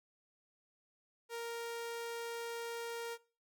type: tone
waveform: sawtooth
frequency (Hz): 466.2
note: A#4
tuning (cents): 0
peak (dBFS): -36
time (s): 1.29-3.18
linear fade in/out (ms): 50
effects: noise-tail reverb RT60 0.4 s tail -22 dB re dry